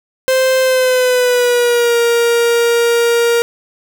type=tone with pitch glide; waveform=45% pulse; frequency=521 to 469.6 Hz; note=C5 to A#4; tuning=-7 to +13 cents; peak=-10 dBFS; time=0.28-3.42 s; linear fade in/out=0 ms; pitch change=-180 cents; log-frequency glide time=0.61-1.98 s; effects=none